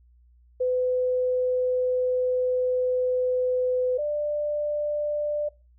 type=tone pair in turn; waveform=sine; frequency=504 / 592.7 Hz; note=B4 / D5; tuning=+35 / +16 cents; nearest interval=minor third; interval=281 cents; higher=second; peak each=-21 / -24 dBFS; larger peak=first; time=0.6-3.98 / 3.98-5.49 s; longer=first; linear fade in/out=10 ms; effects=noise-tail reverb RT60 0.3 s tail -21 dB re dry + added 60 Hz sine -54 dBFS peak until 5.78 s